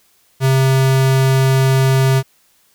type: tone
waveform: square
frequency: 133 Hz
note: C3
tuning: 29 cents sharp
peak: -11 dBFS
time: 0.4-2.23 s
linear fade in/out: 50 ms
effects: white hiss -56 dBFS RMS until 2.74 s